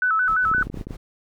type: tone with vibrato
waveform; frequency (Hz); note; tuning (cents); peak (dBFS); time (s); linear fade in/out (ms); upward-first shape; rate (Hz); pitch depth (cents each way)
sine; 1396.9; F6; 0; -17; 0.02-0.63; 2; square; 5.8; 120
type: noise with tremolo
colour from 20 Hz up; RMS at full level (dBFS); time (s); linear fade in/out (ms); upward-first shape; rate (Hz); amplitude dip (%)
brown; -35; 0.27-0.97; 10; sine; 6.3; 100
type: clicks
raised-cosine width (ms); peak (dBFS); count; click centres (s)
3; -19; 11; 0.515 / 0.548 / 0.582 / 0.612 / 0.67 / 0.7 / 0.743 / 0.773 / 0.812 / 0.87 / 0.908
effects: none